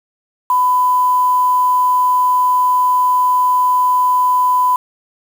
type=tone with quantisation; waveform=sine; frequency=1000 Hz; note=B5; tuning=21 cents sharp; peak=-10 dBFS; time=0.5-4.76 s; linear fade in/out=2 ms; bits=5; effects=none